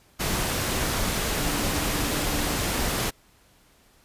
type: tone in noise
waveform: sine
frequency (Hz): 291.9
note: D4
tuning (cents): -10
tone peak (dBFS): -34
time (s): 1.39-2.6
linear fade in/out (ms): 20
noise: pink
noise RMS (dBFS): -26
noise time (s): 0.19-3.11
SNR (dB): -11
effects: pink hiss -59 dBFS RMS until 4.04 s + resampled to 32000 Hz